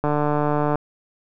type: click train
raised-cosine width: 1 ms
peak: -8 dBFS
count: 107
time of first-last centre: 0.04-0.756 s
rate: 148 Hz
effects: none